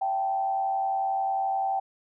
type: tone with frequency modulation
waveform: sine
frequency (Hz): 777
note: G5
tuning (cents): -16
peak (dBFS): -24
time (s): 0.01-1.8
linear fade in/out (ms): 10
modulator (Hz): 91.3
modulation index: 0.55
effects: none